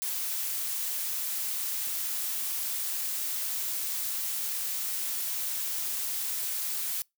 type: noise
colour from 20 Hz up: blue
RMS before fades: -32 dBFS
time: 0.02-7.02 s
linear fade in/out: 0 ms
effects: noise-tail reverb RT60 0.2 s tail -26 dB re dry